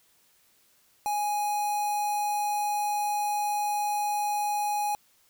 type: tone with notch filter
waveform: square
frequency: 830.6 Hz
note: G#5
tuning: in tune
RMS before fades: -28 dBFS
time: 1.06-4.95 s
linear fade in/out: 0 ms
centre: 3200 Hz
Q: 0.98
effects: white hiss -64 dBFS RMS until 5.29 s